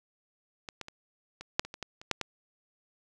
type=clicks; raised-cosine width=0.2 ms; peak=-22 / -21 / -26 / -25 / -6 / -25 / -24 / -19 / -29 / -9 / -15 dBFS; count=11; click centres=0.688 / 0.813 / 0.884 / 1.41 / 1.595 / 1.65 / 1.741 / 1.827 / 2.015 / 2.113 / 2.213 s; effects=none